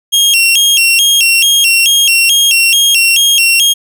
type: tone with vibrato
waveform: sawtooth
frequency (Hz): 2980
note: F#7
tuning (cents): +12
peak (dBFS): -3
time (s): 0.12-3.74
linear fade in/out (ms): 20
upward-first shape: square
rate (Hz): 2.3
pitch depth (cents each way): 150
effects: none